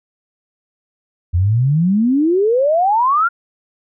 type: exponential sweep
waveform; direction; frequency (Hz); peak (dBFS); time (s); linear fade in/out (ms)
sine; up; 82.9 to 1434; -11; 1.33-3.29; 20
effects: none